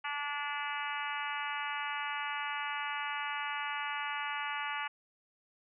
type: harmonic tone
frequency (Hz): 290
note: D4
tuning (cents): -22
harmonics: 3 / 4 / 5 / 6 / 7 / 8 / 9 / 10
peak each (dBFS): -40 / -41 / -42 / -43 / -43 / -44 / -45 / -45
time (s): 0.04-4.88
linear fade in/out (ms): 10
effects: none